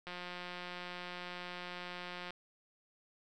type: click train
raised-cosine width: 0.3 ms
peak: -28 dBFS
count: 399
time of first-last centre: 0.07-2.306 s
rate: 178 Hz
effects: none